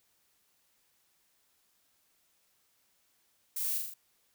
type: noise with echo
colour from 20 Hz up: violet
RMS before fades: -35 dBFS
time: 3.56-3.78 s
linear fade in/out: 5 ms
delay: 40 ms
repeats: 4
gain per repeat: -3 dB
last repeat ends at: 3.94 s
effects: white hiss -72 dBFS RMS until 4.34 s